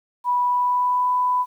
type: tone with pitch glide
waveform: sine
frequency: 982 to 995.7 Hz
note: B5 to B5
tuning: -10 to +14 cents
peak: -17 dBFS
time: 0.24-1.46 s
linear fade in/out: 50 ms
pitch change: +24 cents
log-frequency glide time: 0.43-1.11 s
effects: 9-bit